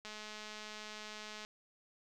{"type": "click train", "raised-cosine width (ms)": 0.2, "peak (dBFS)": -30, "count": 299, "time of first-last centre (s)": [0.05, 1.449], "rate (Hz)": 213, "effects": []}